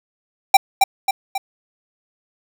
square tone with echo, 784 Hz, G5, in tune, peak -5 dBFS, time 0.54-0.57 s, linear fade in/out 5 ms, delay 270 ms, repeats 3, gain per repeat -5 dB, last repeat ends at 1.38 s, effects none

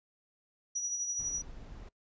sine tone with tremolo, 5830 Hz, F#8, 26 cents flat, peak -30 dBFS, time 0.75-1.42 s, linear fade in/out 10 ms, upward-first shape sine, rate 12 Hz, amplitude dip 45%
brown noise, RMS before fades -47 dBFS, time 1.19-1.89 s, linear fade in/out 5 ms
effects noise-tail reverb RT60 0.1 s tail -22 dB re dry + resampled to 16000 Hz

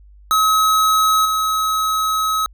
square tone with level steps, 1280 Hz, D#6, 49 cents sharp, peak -13 / -17 dBFS, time 0.31-2.46 s, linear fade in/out 0 ms, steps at 1.25 s, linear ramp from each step 5 ms, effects added 50 Hz sine -42 dBFS peak until 2.53 s

